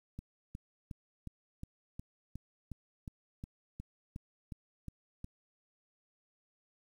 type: click train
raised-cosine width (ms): 5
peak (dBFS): -30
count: 15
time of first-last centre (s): 0.19-5.244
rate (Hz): 2.77
effects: 10-bit